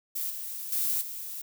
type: noise with level steps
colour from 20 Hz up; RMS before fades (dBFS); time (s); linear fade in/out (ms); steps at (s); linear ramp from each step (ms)
violet; -32 / -37 / -28 / -38; 0.15-1.42; 10; 0.3 / 0.72 / 1.01; 5
effects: none